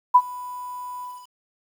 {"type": "tone with ADSR envelope", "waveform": "sine", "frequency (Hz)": 992, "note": "B5", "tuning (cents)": 7, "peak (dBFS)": -7, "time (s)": [0.14, 1.29], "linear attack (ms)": 14, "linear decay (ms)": 56, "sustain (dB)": -24, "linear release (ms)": 250, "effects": ["8-bit"]}